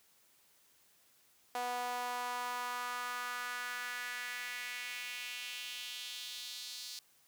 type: tone with high-pass filter sweep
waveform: sawtooth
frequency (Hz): 245.6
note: B3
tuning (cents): -9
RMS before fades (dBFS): -41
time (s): 1.55-6.99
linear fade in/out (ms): 0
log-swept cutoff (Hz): 720 to 4500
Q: 2.7
effects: white hiss -68 dBFS RMS until 7.27 s + high-pass 60 Hz 12 dB/octave